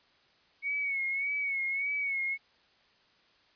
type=tone with vibrato; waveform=sine; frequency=2217 Hz; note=C#7; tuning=in tune; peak=-29 dBFS; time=0.62-2.38 s; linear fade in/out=50 ms; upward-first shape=sine; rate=1.7 Hz; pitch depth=57 cents each way; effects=white hiss -65 dBFS RMS until 3.55 s + resampled to 11025 Hz